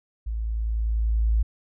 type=tone with level ramp; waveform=sine; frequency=55.2 Hz; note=A1; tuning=6 cents sharp; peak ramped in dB=-26 to -17 dBFS; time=0.26-1.43 s; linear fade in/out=10 ms; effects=none